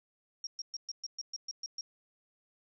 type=tone bursts; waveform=sine; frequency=5588 Hz; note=F8; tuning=in tune; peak=-36 dBFS; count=10; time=0.44-1.81 s; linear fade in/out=2 ms; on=29 ms; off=120 ms; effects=none